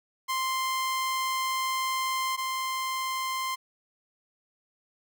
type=tone pair in turn; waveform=sawtooth; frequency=1046.5 / 1046.5 Hz; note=C6 / C6; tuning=0 / 0 cents; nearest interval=unison; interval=0 cents; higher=neither; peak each=-23 / -25 dBFS; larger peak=first; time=0.28-2.37 / 2.37-3.56 s; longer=first; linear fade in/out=20 ms; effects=none